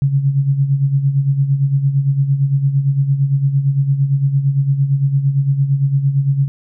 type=tone with tremolo; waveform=sine; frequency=138.4 Hz; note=C#3; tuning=2 cents flat; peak=-9 dBFS; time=0.02-6.48 s; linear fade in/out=0 ms; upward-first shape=sine; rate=8.8 Hz; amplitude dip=65%; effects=none